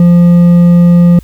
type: tone with hard clipping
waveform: triangle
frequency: 173.8 Hz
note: F3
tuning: 8 cents flat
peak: -3 dBFS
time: 0-1.19 s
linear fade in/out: 2 ms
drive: 7 dB
effects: added 60 Hz sine -31 dBFS peak until 1.23 s + white hiss -46 dBFS RMS until 1.23 s